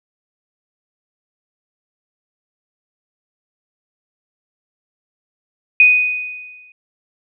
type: tone with exponential decay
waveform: sine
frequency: 2489 Hz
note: D#7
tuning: in tune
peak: -4 dBFS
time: 5.8-6.72 s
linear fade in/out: 2 ms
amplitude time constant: 200 ms
effects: none